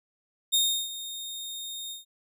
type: tone with ADSR envelope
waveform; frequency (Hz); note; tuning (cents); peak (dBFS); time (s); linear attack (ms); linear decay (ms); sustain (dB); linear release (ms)
sawtooth; 3686; A#7; -20; -17; 0.52-2.05; 21; 340; -15; 140
effects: none